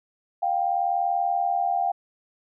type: tone pair together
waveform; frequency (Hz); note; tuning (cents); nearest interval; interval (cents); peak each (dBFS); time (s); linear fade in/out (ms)
sine; 706 / 786.4; F5 / G5; +19 / +5; major second; 186; -24 / -24; 0.42-1.92; 10
effects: none